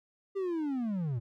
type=linear sweep; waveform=triangle; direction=down; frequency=400.2 to 108.7 Hz; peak=-28 dBFS; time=0.35-1.2 s; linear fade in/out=20 ms; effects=none